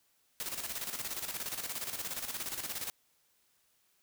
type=noise with tremolo; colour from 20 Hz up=white; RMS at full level=-37 dBFS; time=0.4-2.9 s; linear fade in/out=0 ms; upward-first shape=square; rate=17 Hz; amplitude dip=60%; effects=white hiss -72 dBFS RMS until 4.02 s